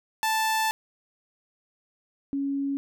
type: tone pair in turn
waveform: sawtooth / sine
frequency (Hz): 880 / 277.8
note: A5 / C#4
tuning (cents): 0 / +4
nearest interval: octave + minor sixth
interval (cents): 1996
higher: first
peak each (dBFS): -19 / -25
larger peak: first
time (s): 0.23-0.71 / 2.33-2.77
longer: first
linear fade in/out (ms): 0
effects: none